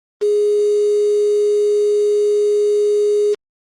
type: tone with quantisation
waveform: sine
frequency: 415.3 Hz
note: G#4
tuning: in tune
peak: -12 dBFS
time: 0.21-3.35 s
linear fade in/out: 20 ms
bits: 5
effects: low-pass 6000 Hz 12 dB/octave + Opus 32 kbps